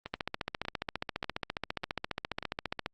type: two click trains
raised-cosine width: 0.3 ms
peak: -21 / -16 dBFS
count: 5 / 41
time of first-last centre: 0.06-2.427 / 0.14-2.861 s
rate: 1.69 / 14.7 Hz
effects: Opus 32 kbps